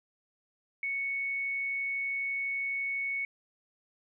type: tone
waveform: sine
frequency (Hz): 2217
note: C#7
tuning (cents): 0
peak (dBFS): -30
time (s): 0.83-3.25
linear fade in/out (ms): 2
effects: none